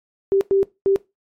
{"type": "tone bursts at uneven times", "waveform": "sine", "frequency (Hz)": 391.3, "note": "G4", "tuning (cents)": -3, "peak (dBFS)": -13, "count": 3, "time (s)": [[0.32, 0.41], [0.51, 0.63], [0.86, 0.96]], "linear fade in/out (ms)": 0, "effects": ["noise-tail reverb RT60 0.2 s tail -19 dB re dry", "MP3 64 kbps"]}